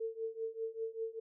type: tone with tremolo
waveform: sine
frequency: 449.5 Hz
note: A4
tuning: 37 cents sharp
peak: -33 dBFS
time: 0-1.2 s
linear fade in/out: 10 ms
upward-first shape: triangle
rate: 5.1 Hz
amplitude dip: 95%
effects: none